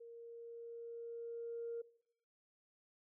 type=tone with level ramp; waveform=sine; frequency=466.2 Hz; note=A#4; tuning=in tune; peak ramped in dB=-51 to -39 dBFS; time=0-1.82 s; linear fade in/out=10 ms; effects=noise-tail reverb RT60 0.7 s tail -20 dB re dry + tanh soft clip ceiling -35 dBFS